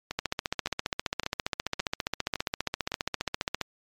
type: two click trains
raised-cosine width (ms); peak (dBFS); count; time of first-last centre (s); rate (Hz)
0.2; -10 / -14; 52 / 6; 0.19-3.613 / 0.11-2.919; 14.9 / 1.78
effects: MP3 96 kbps